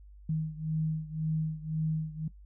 sine beating tone pair, 156.9 / 158.8 Hz, D#3 / D#3, +15 / +36 cents, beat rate 1.9 Hz, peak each -31 / -34 dBFS, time 0.29-2.28 s, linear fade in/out 5 ms, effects noise-tail reverb RT60 0.1 s tail -17 dB re dry + added 50 Hz sine -49 dBFS peak until 2.45 s

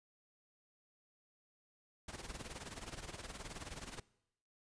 pink noise with tremolo, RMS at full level -45 dBFS, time 2.08-4 s, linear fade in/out 5 ms, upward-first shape sine, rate 19 Hz, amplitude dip 75%, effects noise-tail reverb RT60 0.8 s tail -22 dB re dry + resampled to 22050 Hz

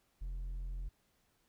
sine tone with hard clipping, 43.21 Hz, F1, 18 cents flat, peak -39 dBFS, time 0.21-0.89 s, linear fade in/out 10 ms, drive 3 dB, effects pink hiss -75 dBFS RMS until 1.48 s

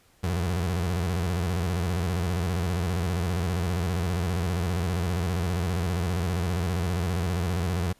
30% pulse tone with vibrato, 87.7 Hz, F2, 8 cents sharp, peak -22 dBFS, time 0.23-7.93 s, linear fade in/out 10 ms, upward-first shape square, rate 15 Hz, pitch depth 100 cents each way, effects pink hiss -61 dBFS RMS until 7.99 s + resampled to 32000 Hz

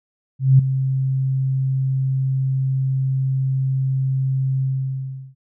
sine tone with ADSR envelope, 133 Hz, C3, 29 cents sharp, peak -6 dBFS, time 0.39-5.35 s, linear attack 200 ms, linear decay 6 ms, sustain -11 dB, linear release 730 ms, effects none

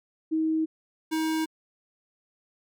sine / square tone pair in turn, 317.5 / 317.5 Hz, D#4 / D#4, +35 / +35 cents, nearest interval unison, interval 0 cents, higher neither, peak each -22 / -25 dBFS, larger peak first, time 0.31-0.66 / 1.11-1.46 s, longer neither, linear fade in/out 20 ms, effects MP3 96 kbps

